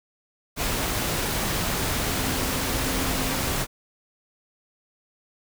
sine tone in noise, 261.6 Hz, C4, in tune, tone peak -34 dBFS, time 2.09-3.45 s, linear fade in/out 50 ms, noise pink, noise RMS -26 dBFS, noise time 0.56-3.67 s, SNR -11 dB, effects none

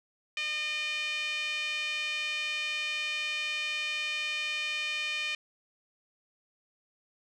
5% pulse tone with band-pass filter, 608 Hz, D#5, 40 cents flat, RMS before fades -33 dBFS, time 0.37-5.35 s, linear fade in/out 2 ms, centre 2500 Hz, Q 3.6, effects none

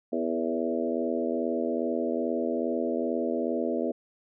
harmonic tone with a mistuned harmonic, 82.41 Hz, E2, in tune, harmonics 3 / 4 / 5 / 6 / 7 / 8, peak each -31 / -32 / -33 / -34 / -34 / -35 dBFS, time 0.12-3.92 s, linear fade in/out 10 ms, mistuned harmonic 6, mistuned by -21 cents, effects none

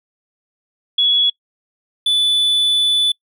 sine / triangle tone pair in turn, 3373 / 3480 Hz, G#7 / A7, +26 / -20 cents, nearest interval minor second, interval 54 cents, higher second, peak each -11 dBFS, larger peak neither, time 0.98-1.3 / 2.06-3.12 s, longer second, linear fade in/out 5 ms, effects noise-tail reverb RT60 0.1 s tail -26 dB re dry

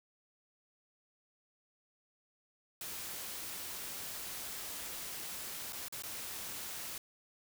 white noise with dropouts, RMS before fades -43 dBFS, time 2.81-6.98 s, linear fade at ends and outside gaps 2 ms, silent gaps 5.724-5.73 / 5.884-5.924 / 6.023-6.035 s, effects none

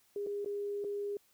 sine tone with dropouts, 407 Hz, G#4, 35 cents flat, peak -34 dBFS, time 0.16-1.17 s, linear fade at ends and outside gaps 2 ms, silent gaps 0.264-0.269 / 0.447-0.459 / 0.842-0.846 s, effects white hiss -69 dBFS RMS until 1.33 s

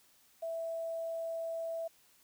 sine tone with quantisation, 659.3 Hz, E5, in tune, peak -35 dBFS, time 0.42-1.88 s, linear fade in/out 10 ms, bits 10, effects white hiss -66 dBFS RMS until 2.23 s

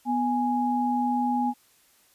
sine tone pair together, 246.9 / 830.5 Hz, B3 / G#5, 0 / 0 cents, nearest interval octave + major sixth, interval 2100 cents, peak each -25 dBFS, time 0.05-1.54 s, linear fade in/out 50 ms, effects white hiss -61 dBFS RMS until 2.14 s + resampled to 32000 Hz

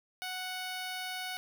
10% pulse tone, 740 Hz, F#5, in tune, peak -28 dBFS, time 0.22-1.37 s, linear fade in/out 0 ms, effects none

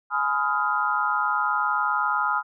sine chord, F half-diminished seventh, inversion first, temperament just, 838.1 / 1005.8 / 1257.2 / 1396.9 Hz, Ab5 / Cb6 / Eb6 / F6, +16 / +31 / +18 / 0 cents, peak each -28 / -28 / -25 / -26 dBFS, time 0.1-2.43 s, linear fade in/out 50 ms, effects none

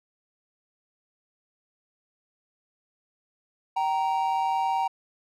triangle tone pair together, 773.7 / 932.3 Hz, G5 / A#5, -23 / 0 cents, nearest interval minor third, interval 323 cents, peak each -24 dBFS, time 3.76-4.88 s, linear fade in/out 10 ms, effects none

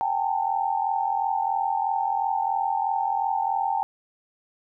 sine tone cluster, 773 / 816 / 901 Hz, G5 / G#5 / A5, -24 / -31 / +41 cents, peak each -27 / -27 / -26 dBFS, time 0.01-3.83 s, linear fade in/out 0 ms, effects none

